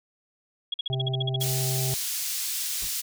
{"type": "tone bursts", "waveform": "sine", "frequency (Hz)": 3322, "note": "G#7", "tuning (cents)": 0, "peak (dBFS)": -25, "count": 11, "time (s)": [0.72, 1.431], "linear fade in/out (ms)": 5, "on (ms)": 21, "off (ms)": 48}
{"type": "harmonic tone", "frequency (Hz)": 130.81, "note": "C3", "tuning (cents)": 0, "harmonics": [1, 3, 5, 6], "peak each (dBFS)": [-26, -36, -40, -42], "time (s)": [0.9, 1.94], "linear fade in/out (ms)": 0}
{"type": "high-pass noise", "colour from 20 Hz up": "pink", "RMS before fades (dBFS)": -30, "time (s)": [1.4, 3.02], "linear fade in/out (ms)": 20, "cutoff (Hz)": 4600, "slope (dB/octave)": 12}
{"type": "noise with exponential decay", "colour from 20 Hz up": "brown", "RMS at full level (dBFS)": -37, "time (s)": [2.82, 2.99], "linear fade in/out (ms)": 2, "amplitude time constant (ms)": 35}
{"effects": []}